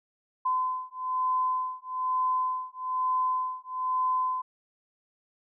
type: beating tone pair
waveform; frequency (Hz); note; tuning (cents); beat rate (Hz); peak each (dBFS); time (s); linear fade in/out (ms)
sine; 1021 / 1022.1; C6 / C6; -43 / -41; 1.1; -29; 0.45-4.42; 10
effects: none